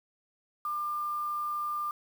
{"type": "tone with quantisation", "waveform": "sine", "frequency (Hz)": 1196, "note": "D6", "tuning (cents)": 31, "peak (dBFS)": -30, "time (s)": [0.65, 1.91], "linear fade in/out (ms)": 2, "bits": 8, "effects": []}